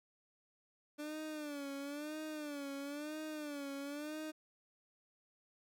30% pulse tone with vibrato, 293.7 Hz, D4, in tune, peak -39 dBFS, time 0.98-4.32 s, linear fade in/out 20 ms, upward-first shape sine, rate 1 Hz, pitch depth 100 cents each way, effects none

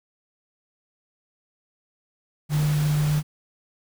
sine tone in noise, 150 Hz, D3, 37 cents sharp, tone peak -19 dBFS, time 2.49-3.23 s, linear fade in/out 50 ms, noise pink, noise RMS -34 dBFS, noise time 2.49-3.23 s, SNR +12 dB, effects none

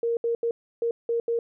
sine tone bursts at uneven times, 466.2 Hz, A#4, in tune, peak -22 dBFS, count 6, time 0.03-0.17 / 0.24-0.35 / 0.43-0.51 / 0.82-0.91 / 1.09-1.2 / 1.28-1.39 s, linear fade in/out 2 ms, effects none

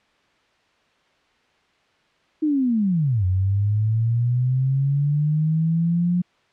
sine linear two-way sweep, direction down then up, 315.5 to 90.6 to 179 Hz, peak -17 dBFS, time 2.42-6.22 s, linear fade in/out 10 ms, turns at 3.25 s, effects white hiss -61 dBFS RMS until 6.52 s + low-pass 3000 Hz 12 dB/octave

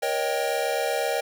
square chord, Eb dominant seventh, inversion second, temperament equal with one note detuned, 476 / 554.4 / 622.3 / 784 Hz, Bb4 / Db5 / Eb5 / G5, +36 / 0 / 0 / 0 cents, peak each -30 dBFS, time 0.02-1.21 s, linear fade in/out 10 ms, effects none

